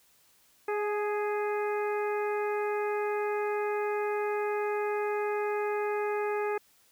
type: harmonic tone with a mistuned harmonic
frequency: 415.3 Hz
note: G#4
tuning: in tune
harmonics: 1 / 2 / 3 / 4 / 5 / 6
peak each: -29 / -35 / -39 / -41 / -43 / -45 dBFS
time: 0.68-6.58 s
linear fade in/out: 5 ms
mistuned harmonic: 2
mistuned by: +23 cents
effects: white hiss -64 dBFS RMS until 6.91 s